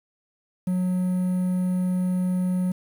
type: tone with quantisation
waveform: triangle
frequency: 182.4 Hz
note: F#3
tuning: 24 cents flat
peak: -19 dBFS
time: 0.67-2.72 s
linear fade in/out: 5 ms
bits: 8
effects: none